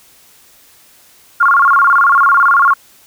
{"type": "tone with vibrato", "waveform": "sine", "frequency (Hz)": 1244.5, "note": "D#6", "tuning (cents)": 0, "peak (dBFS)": -6, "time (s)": [1.4, 2.74], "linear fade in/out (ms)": 10, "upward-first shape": "square", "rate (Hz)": 18, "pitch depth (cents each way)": 210, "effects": ["white hiss -46 dBFS RMS until 3.06 s"]}